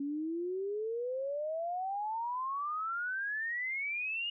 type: exponential sweep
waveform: sine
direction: up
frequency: 277.2 to 2886 Hz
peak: -33 dBFS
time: 0-4.3 s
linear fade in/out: 5 ms
effects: none